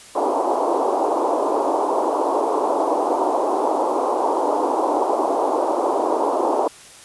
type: band-pass noise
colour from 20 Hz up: white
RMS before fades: -20 dBFS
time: 0.15-6.68 s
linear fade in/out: 5 ms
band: 290 to 1000 Hz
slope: 48 dB/octave
effects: white hiss -43 dBFS RMS until 7.04 s + resampled to 24000 Hz